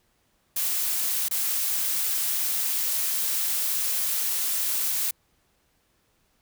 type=noise with dropouts; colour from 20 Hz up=blue; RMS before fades=-26 dBFS; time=0.56-5.11 s; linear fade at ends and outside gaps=5 ms; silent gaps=1.285-1.31 s; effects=pink hiss -68 dBFS RMS until 6.41 s